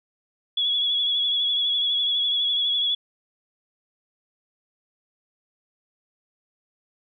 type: tone with vibrato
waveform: sine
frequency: 3377 Hz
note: G#7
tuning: 28 cents sharp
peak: -20 dBFS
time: 0.57-2.95 s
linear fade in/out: 5 ms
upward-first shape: sine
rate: 12 Hz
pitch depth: 35 cents each way
effects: none